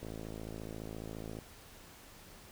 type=click train; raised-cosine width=2 ms; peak=-30 dBFS; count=75; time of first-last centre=0.03-1.388 s; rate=54.5 Hz; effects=pink hiss -55 dBFS RMS until 2.51 s